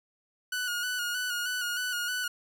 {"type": "tone with vibrato", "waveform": "sawtooth", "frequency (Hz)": 1462, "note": "F#6", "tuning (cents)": -21, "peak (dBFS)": -26, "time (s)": [0.52, 2.28], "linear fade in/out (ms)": 5, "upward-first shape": "square", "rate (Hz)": 3.2, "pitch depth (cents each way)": 34, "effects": []}